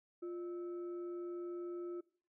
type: tone with frequency modulation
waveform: sine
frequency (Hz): 350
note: F4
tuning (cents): +4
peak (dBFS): -40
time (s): 0.22-2.01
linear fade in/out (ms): 10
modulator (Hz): 953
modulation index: 0.24
effects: noise-tail reverb RT60 0.5 s tail -22 dB re dry